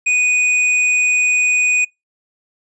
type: tone with tanh clipping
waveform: sine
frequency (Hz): 2480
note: D#7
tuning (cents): -6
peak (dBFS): -14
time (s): 0.06-1.85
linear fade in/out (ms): 10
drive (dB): 13
effects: noise-tail reverb RT60 0.2 s tail -26 dB re dry + resampled to 22050 Hz